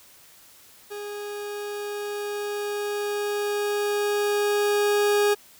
40% pulse tone with level ramp, 412.4 Hz, G#4, 12 cents flat, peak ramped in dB -32 to -17 dBFS, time 0.9-5.35 s, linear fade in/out 20 ms, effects white hiss -52 dBFS RMS until 5.59 s

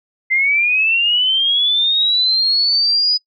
sine linear sweep, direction up, 2061 to 4978 Hz, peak -12 dBFS, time 0.3-3.18 s, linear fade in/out 20 ms, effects noise-tail reverb RT60 0.1 s tail -24 dB re dry

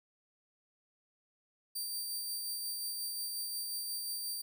15% pulse tone with tremolo, 4669 Hz, D8, 11 cents flat, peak -29 dBFS, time 1.75-4.42 s, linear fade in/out 10 ms, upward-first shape sine, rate 5.6 Hz, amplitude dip 25%, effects none

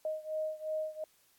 sine beating tone pair, 622.3 / 625.1 Hz, D#5 / D#5, 0 / +8 cents, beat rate 2.8 Hz, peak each -36 / -38 dBFS, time 0.05-1.04 s, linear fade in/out 2 ms, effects white hiss -68 dBFS RMS until 1.38 s + AAC 64 kbps

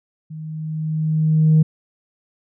sine tone with level ramp, 156.6 Hz, D#3, 11 cents sharp, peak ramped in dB -30 to -7 dBFS, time 0.3-1.63 s, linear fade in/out 10 ms, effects tanh soft clip ceiling -7 dBFS

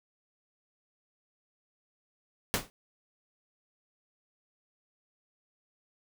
pink noise with exponential decay, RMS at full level -24 dBFS, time 2.54-2.7 s, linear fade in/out 0 ms, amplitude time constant 33 ms, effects none

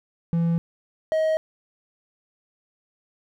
triangle tone pair in turn, 167.9 / 632.2 Hz, E3 / D#5, +32 / +27 cents, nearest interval octave + major seventh, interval 2295 cents, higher second, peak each -17 dBFS, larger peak neither, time 0.33-0.58 / 1.12-1.37 s, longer neither, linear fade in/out 0 ms, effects none

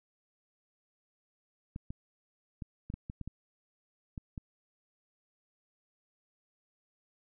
clicks, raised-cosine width 5 ms, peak -27 dBFS, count 10, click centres 1.761 / 1.905 / 2.622 / 2.901 / 2.94 / 3.099 / 3.213 / 3.276 / 4.178 / 4.378 s, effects none

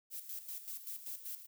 violet noise with tremolo, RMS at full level -43 dBFS, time 0.1-1.47 s, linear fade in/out 50 ms, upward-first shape square, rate 5.2 Hz, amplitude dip 65%, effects none

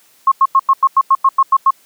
sine tone bursts, 1081 Hz, C#6, 44 cents flat, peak -6 dBFS, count 11, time 0.27-1.707 s, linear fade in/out 5 ms, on 47 ms, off 92 ms, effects white hiss -51 dBFS RMS until 1.85 s + high-pass 150 Hz 12 dB/octave

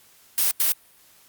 blue noise bursts at uneven times, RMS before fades -20 dBFS, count 2, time 0.38-0.51 / 0.6-0.72 s, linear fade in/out 0 ms, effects white hiss -55 dBFS RMS until 1.28 s + Opus 48 kbps

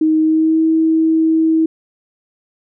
sine tone with pitch glide, 314 to 321.2 Hz, D#4 to E4, +16 to -45 cents, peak -10 dBFS, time 0.01-1.66 s, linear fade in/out 5 ms, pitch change +39 cents, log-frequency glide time 0.2-0.62 s, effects none

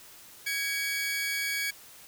sawtooth tone pair together, 1657.8 / 2263 Hz, G#6 / C#7, -4 / +35 cents, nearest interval perfect fourth, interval 539 cents, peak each -30 / -27 dBFS, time 0.46-1.71 s, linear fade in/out 10 ms, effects white hiss -51 dBFS RMS until 2.07 s

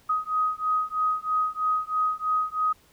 sine beating tone pair, 1254 / 1257.1 Hz, D#6 / D#6, +13 / +17 cents, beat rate 3.1 Hz, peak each -26 dBFS, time 0.09-2.73 s, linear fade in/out 10 ms, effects pink hiss -59 dBFS RMS until 2.92 s

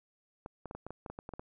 clicks, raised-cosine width 1 ms, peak -28 dBFS, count 12, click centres 0.461 / 0.657 / 0.711 / 0.75 / 0.866 / 0.906 / 1.062 / 1.1 / 1.189 / 1.291 / 1.337 / 1.395 s, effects none

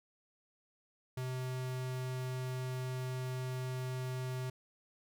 square tone, 128.3 Hz, C3, 34 cents flat, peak -37 dBFS, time 1.17-4.5 s, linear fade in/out 5 ms, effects none

